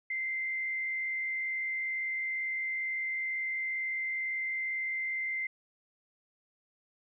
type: tone with frequency modulation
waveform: sine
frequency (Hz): 2081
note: C7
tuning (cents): -10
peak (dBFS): -31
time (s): 0.1-5.47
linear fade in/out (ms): 5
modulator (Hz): 62.2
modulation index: 0.49
effects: none